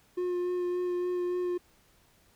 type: tone with vibrato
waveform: triangle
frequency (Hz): 357.2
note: F4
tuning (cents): +39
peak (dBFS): -26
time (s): 0.17-1.58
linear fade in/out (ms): 10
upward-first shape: sine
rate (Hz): 3.5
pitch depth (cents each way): 13
effects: pink hiss -64 dBFS RMS until 2.35 s